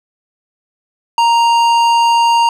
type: tone with tanh clipping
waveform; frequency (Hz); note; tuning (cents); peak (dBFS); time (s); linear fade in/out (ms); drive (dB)
sine; 932.3; A#5; 0; -10; 1.18-2.49; 2; 14
effects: none